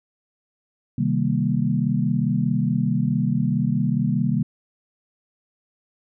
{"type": "chord", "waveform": "sine", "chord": "C minor seventh", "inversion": "none", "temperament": "equal", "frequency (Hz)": [130.81, 155.56, 196, 233.1], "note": ["C3", "Eb3", "G3", "Bb3"], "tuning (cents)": [0, 0, 0, 0], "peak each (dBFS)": -24, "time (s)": [0.98, 4.43], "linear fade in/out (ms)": 5, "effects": []}